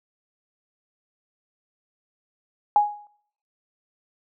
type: tone with exponential decay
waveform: sine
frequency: 830 Hz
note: G#5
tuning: 1 cent flat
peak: -11 dBFS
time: 2.76-3.07 s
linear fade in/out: 1 ms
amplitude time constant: 66 ms
effects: noise-tail reverb RT60 0.7 s tail -24 dB re dry